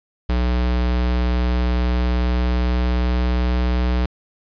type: tone with pitch glide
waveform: square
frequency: 61.1 to 61.49 Hz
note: B1 to B1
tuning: -18 to -7 cents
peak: -17 dBFS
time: 0.29-4.06 s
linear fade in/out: 5 ms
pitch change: +11 cents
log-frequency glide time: 1.9-3.81 s
effects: resampled to 11025 Hz + 8-bit